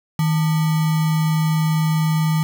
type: tone with sample-and-hold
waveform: sine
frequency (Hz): 157.8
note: D#3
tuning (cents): +25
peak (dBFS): -15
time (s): 0.19-2.43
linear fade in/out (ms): 2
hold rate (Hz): 1050
effects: none